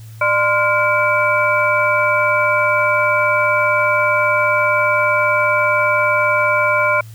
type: tone cluster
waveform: sine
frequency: 599 / 1035 / 1409 / 2304 Hz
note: D5 / C6 / F6 / D7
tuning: +34 / -19 / +15 / -34 cents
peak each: -18 dBFS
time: 0.21-7.01 s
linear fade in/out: 5 ms
effects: added 111 Hz sine -33 dBFS peak until 7.14 s + white hiss -48 dBFS RMS until 7.14 s